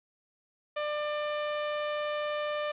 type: tone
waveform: sawtooth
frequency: 596 Hz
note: D5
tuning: 25 cents sharp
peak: -26 dBFS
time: 0.76-2.72 s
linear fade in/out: 10 ms
effects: resampled to 8000 Hz + 9-bit